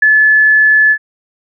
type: tone with ADSR envelope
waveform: sine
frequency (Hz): 1726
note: A6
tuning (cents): -34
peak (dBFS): -3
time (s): 0.02-0.98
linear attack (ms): 6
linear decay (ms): 12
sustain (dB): -2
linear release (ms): 69
effects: none